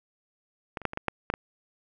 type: clicks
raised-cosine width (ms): 0.5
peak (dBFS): -17 / -27 / -10 / -21 / -15 / -10 / -11 / -13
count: 8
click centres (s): 0.772 / 0.817 / 0.853 / 0.934 / 0.974 / 1.083 / 1.301 / 1.339
effects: none